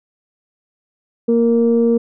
sine tone pair together, 233.1 / 465.6 Hz, A#3 / A#4, 0 / -2 cents, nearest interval octave, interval 1198 cents, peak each -13 dBFS, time 1.28-1.98 s, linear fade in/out 10 ms, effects tanh soft clip ceiling -4 dBFS

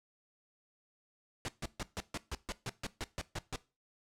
pink noise bursts, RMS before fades -38 dBFS, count 13, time 1.45-3.559 s, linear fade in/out 0 ms, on 33 ms, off 140 ms, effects noise-tail reverb RT60 0.3 s tail -19 dB re dry + low-pass 8000 Hz 12 dB/octave

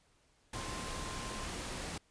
sine tone in noise, 1047 Hz, C6, 1 cent sharp, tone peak -47 dBFS, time 0.55-1.46 s, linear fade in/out 5 ms, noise pink, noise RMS -41 dBFS, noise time 0.53-1.98 s, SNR -9 dB, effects pink hiss -70 dBFS RMS until 2.1 s + resampled to 22050 Hz

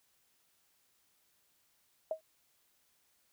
sine tone with exponential decay, 635 Hz, D#5, 35 cents sharp, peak -28 dBFS, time 2.11-2.21 s, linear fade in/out 2 ms, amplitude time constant 21 ms, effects white hiss -73 dBFS RMS until 3.32 s

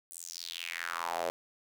square tone with high-pass filter sweep, 42.47 Hz, F1, 48 cents flat, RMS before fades -38 dBFS, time 0.11-1.3 s, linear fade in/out 0 ms, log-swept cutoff 9500 to 530 Hz, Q 3.8, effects none

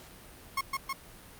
30% pulse tone with echo, 1084 Hz, C#6, 39 cents flat, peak -25 dBFS, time 0.57-0.61 s, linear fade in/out 5 ms, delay 160 ms, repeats 2, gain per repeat -2 dB, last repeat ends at 0.93 s, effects pink hiss -51 dBFS RMS until 1.39 s + Opus 48 kbps

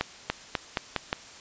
accelerating click train, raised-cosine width 0.3 ms, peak -9 dBFS, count 6, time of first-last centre 0.01-1.129 s, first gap 290 ms, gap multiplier 0.87, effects white hiss -47 dBFS RMS until 1.4 s + resampled to 16000 Hz

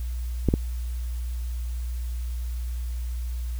clicks, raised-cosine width 3 ms, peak -7 dBFS, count 2, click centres 0.487 / 0.539 s, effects added 60 Hz sine -27 dBFS peak until 3.59 s + white hiss -50 dBFS RMS until 3.59 s

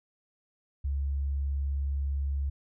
sine tone, 69.6 Hz, C#2, 8 cents sharp, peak -27 dBFS, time 0.84-2.5 s, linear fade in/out 10 ms, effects none

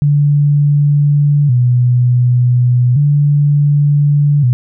sine tone with vibrato, 134 Hz, C3, 42 cents sharp, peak -7 dBFS, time 0.02-4.53 s, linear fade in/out 0 ms, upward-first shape square, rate 0.34 Hz, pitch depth 140 cents each way, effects none

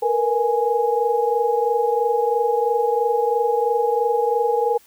sine tone cluster, 460.1 / 483.1 / 831 Hz, A#4 / B4 / G#5, -23 / -38 / +1 cents, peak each -21 dBFS, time 0.02-4.78 s, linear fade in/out 10 ms, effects white hiss -53 dBFS RMS until 4.86 s

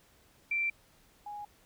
sine tone pair in turn, 2349 / 827.6 Hz, D7 / G#5, 0 / -6 cents, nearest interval octave + tritone, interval 1806 cents, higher first, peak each -28 / -39 dBFS, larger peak first, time 0.51-0.7 / 1.26-1.45 s, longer neither, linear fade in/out 5 ms, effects pink hiss -64 dBFS RMS until 1.65 s

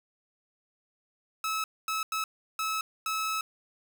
sawtooth tone bursts at uneven times, 1297 Hz, E6, 28 cents flat, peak -25 dBFS, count 5, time 1.44-1.64 / 1.88-2.03 / 2.12-2.24 / 2.59-2.81 / 3.06-3.41 s, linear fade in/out 2 ms, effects none

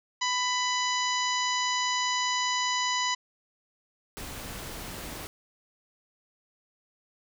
harmonic tone, 995 Hz, B5, 13 cents sharp, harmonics 1 / 2 / 3 / 4 / 5 / 6 / 7, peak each -29 / -32 / -34 / -35 / -36 / -37 / -37 dBFS, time 0.21-3.15 s, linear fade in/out 10 ms
pink noise, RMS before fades -39 dBFS, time 4.17-5.27 s, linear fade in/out 0 ms
effects none

